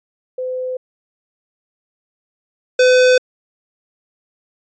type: tone pair in turn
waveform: sine / square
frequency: 510 / 505.3 Hz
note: C5 / B4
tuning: -44 / +40 cents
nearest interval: unison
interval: 16 cents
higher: first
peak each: -20 / -9 dBFS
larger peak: second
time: 0.38-0.77 / 2.79-3.18 s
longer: neither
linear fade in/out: 5 ms
effects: resampled to 16000 Hz